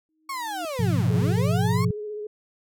sine tone with exponential growth, 314 Hz, D#4, 16 cents sharp, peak -33 dBFS, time 0.09-0.65 s, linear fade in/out 0 ms, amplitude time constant 120 ms
35% pulse linear two-way sweep, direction down then up, 1116 to 81.2 to 1116 Hz, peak -27 dBFS, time 0.29-1.85 s, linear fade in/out 5 ms, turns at 1.11 s
sine chord, F diminished, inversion first, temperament equal, 103.83 / 123.47 / 174.61 Hz, Ab2 / Cb3 / F3, 0 / 0 / 0 cents, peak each -24 dBFS, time 0.79-1.91 s, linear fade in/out 5 ms
sine tone with vibrato, 421.1 Hz, G#4, 24 cents sharp, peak -30 dBFS, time 1.1-2.27 s, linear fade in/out 5 ms, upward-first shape sine, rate 15 Hz, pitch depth 27 cents each way
effects none

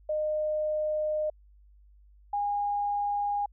sine tone pair in turn, 612 / 816.9 Hz, D#5 / G#5, -29 / -29 cents, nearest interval perfect fourth, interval 500 cents, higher second, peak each -26 dBFS, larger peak neither, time 0.09-1.3 / 2.33-3.46 s, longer first, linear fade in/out 5 ms, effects added 50 Hz sine -54 dBFS peak until 3.52 s

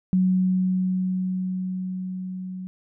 sine tone with level ramp, 185.2 Hz, F#3, 2 cents sharp, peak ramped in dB -16 to -31 dBFS, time 0.13-2.67 s, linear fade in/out 0 ms, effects none

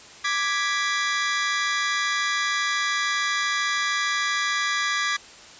sawtooth chord, G# diminished, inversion second, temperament equal, 1174.7 / 1661.2 / 1975.5 Hz, D6 / G#6 / B6, 0 / 0 / 0 cents, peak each -23 dBFS, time 0.24-5.17 s, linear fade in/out 10 ms, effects white hiss -45 dBFS RMS until 5.59 s + resampled to 16000 Hz

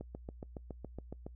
click train, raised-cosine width 2 ms, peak -29 dBFS, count 10, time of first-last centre 0.01-1.265 s, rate 7.17 Hz, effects noise-tail reverb RT60 0.1 s tail -24 dB re dry + added 60 Hz sine -49 dBFS peak until 1.35 s

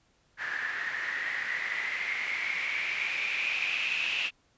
blue noise with low-pass filter sweep, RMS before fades -32 dBFS, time 0.37-4.31 s, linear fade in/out 50 ms, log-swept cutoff 1700 to 2700 Hz, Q 9.6, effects pink hiss -68 dBFS RMS until 4.57 s + resampled to 16000 Hz

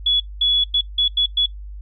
sine tone bursts at uneven times, 3393 Hz, G#7, 36 cents sharp, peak -14 dBFS, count 6, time 0.06-0.2 / 0.41-0.64 / 0.74-0.81 / 0.98-1.08 / 1.17-1.26 / 1.37-1.46 s, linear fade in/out 5 ms, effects noise-tail reverb RT60 0.1 s tail -17 dB re dry + added 50 Hz sine -31 dBFS peak until 1.81 s

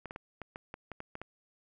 clicks, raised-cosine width 0.5 ms, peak -26 dBFS, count 10, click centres 0.057 / 0.109 / 0.161 / 0.417 / 0.559 / 0.741 / 0.917 / 1.004 / 1.154 / 1.216 s, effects none

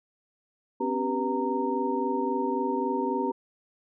sine tone cluster, 255.6 / 279.3 / 388.8 / 489.2 / 924 Hz, C4 / C#4 / G4 / B4 / A#5, -40 / +13 / -14 / -16 / -16 cents, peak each -31 / -33 / -30 / -34 / -30 dBFS, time 0.8-3.32 s, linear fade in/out 10 ms, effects none

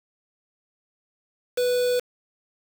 triangle tone with quantisation, 493.9 Hz, B4, in tune, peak -18 dBFS, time 1.57-2 s, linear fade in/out 10 ms, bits 5, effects none

